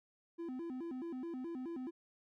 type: tone with vibrato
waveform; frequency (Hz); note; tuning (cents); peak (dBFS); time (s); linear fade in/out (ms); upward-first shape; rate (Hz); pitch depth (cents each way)
triangle; 293.7; D4; 0; -38; 0.38-1.91; 20; square; 4.7; 240
effects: none